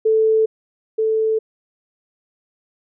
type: tone pair in turn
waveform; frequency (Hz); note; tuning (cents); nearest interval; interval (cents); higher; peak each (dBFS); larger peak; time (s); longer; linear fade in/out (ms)
sine; 440 / 440; A4 / A4; 0 / 0; unison; 0; neither; -12 / -15; first; 0.05-0.46 / 0.98-1.39; neither; 10
effects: none